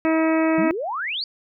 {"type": "harmonic tone", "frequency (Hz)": 320.6, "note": "E4", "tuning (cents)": -48, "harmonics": [1, 2, 3, 4, 5, 6, 7, 8], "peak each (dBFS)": [-18, -23, -30, -30, -35, -32, -33, -35], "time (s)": [0.05, 0.71], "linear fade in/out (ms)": 0}
{"type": "exponential sweep", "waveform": "sine", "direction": "up", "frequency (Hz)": [167.2, 4773], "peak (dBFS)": -24, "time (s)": [0.58, 1.24], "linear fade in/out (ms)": 2}
{"effects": []}